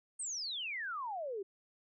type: exponential sweep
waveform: sine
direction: down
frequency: 8870 to 373.5 Hz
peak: -37 dBFS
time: 0.19-1.43 s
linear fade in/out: 10 ms
effects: none